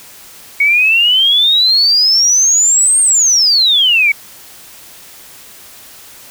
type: exponential two-way sweep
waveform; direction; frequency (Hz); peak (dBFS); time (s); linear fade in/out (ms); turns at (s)
sine; up then down; 2217 to 8740 to 2217; -7; 0.6-4.12; 5; 3.01
effects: white hiss -37 dBFS RMS until 6.3 s